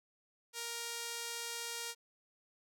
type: tone with band-pass filter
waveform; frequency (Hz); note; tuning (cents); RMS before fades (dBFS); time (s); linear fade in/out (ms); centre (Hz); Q
sawtooth; 468; A#4; +7; -42; 0.53-1.95; 50; 7600; 0.61
effects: none